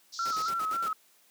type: band-pass noise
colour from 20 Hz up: pink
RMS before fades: -42 dBFS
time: 0.12-0.51 s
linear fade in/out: 20 ms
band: 4200 to 6100 Hz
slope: 48 dB/octave
type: tone with vibrato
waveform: sine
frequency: 1318.5 Hz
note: E6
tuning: in tune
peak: -28 dBFS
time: 0.19-0.93 s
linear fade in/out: 2 ms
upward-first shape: square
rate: 3.7 Hz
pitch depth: 49 cents each way
type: noise with tremolo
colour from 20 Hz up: pink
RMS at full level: -42 dBFS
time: 0.25-0.93 s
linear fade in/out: 5 ms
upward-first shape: square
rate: 8.7 Hz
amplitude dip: 75%
effects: white hiss -63 dBFS RMS until 1.3 s + high-pass 200 Hz 12 dB/octave